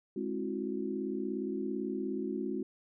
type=tone cluster; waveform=sine; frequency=208.9 / 267.5 / 327.9 / 365.2 Hz; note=G#3 / C4 / E4 / F#4; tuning=+10 / +38 / -9 / -23 cents; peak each=-38 / -38 / -40 / -37 dBFS; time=0.16-2.63 s; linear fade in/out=5 ms; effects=none